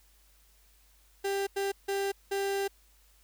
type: tone bursts at uneven times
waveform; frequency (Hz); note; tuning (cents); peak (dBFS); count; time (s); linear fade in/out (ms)
35% pulse; 395.1; G4; +14; -27; 4; 1.24-1.47 / 1.56-1.72 / 1.88-2.12 / 2.31-2.68; 10
effects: added 50 Hz sine -62 dBFS peak until 3.23 s + white hiss -65 dBFS RMS until 3.23 s